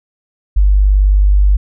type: tone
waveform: sine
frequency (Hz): 49.41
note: G1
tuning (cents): +14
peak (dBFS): -6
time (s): 0.56-1.57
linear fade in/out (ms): 10
effects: none